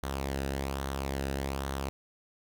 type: tone with flanger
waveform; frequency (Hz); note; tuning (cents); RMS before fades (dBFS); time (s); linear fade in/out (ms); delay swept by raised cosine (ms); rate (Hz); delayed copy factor
sawtooth; 68.2; C#2; -28; -34; 0.03-1.89; 0; 0.4 to 0.92; 1.2; -0.5
effects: none